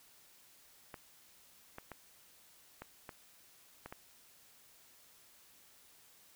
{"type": "clicks", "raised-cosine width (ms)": 0.5, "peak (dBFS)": -30, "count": 7, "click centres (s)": [0.942, 1.784, 1.917, 2.82, 3.092, 3.86, 3.925], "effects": ["white hiss -63 dBFS RMS until 6.35 s"]}